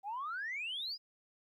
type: exponential sweep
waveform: sine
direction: up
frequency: 763 to 5100 Hz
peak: -36 dBFS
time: 0.03-0.98 s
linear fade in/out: 50 ms
effects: tanh soft clip ceiling -33 dBFS + 13-bit